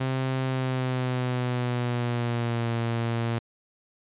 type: tone with pitch glide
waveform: sawtooth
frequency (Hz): 131.3 to 116.3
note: C3 to A#2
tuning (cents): +6 to -4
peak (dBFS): -21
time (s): 0-3.39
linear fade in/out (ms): 10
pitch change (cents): -210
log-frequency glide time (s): 0.44-2.72
effects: resampled to 8000 Hz